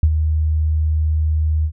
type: tone with ADSR envelope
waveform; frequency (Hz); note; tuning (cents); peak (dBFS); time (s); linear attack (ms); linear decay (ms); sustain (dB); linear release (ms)
sine; 77.78; D#2; 0; -7; 0.03-1.72; 3; 57; -7; 73
effects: none